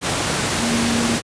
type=tone in noise; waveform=sine; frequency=233.1 Hz; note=A#3; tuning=in tune; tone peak=-19 dBFS; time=0.58-1.18 s; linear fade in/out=50 ms; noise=pink; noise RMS=-20 dBFS; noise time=0.01-1.22 s; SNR=-2 dB; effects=high-pass 100 Hz 12 dB/octave + resampled to 22050 Hz